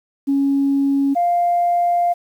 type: tone pair in turn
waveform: sine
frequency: 277.2 / 698.5 Hz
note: C#4 / F5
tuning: 0 / 0 cents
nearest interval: octave + major third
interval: 1600 cents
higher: second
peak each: -13 dBFS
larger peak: neither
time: 0.27-1.15 / 1.15-2.14 s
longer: second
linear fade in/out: 20 ms
effects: tanh soft clip ceiling -9 dBFS + 8-bit